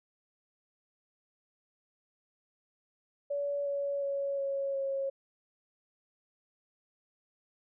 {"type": "tone with pitch steps", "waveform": "sine", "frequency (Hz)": [570, 563.8, 557.6, 551.5, 545.5], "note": ["C#5", "C#5", "C#5", "C#5", "C#5"], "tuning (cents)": [48, 29, 10, -9, -28], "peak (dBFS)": -30, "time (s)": [3.3, 5.1], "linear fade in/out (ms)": 10, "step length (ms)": 360, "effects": []}